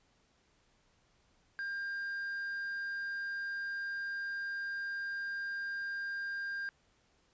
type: tone with quantisation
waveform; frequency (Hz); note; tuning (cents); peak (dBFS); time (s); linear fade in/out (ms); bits
triangle; 1600; G6; +35; -34; 1.59-6.69; 0; 10
effects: pink hiss -71 dBFS RMS until 7.33 s + resampled to 16000 Hz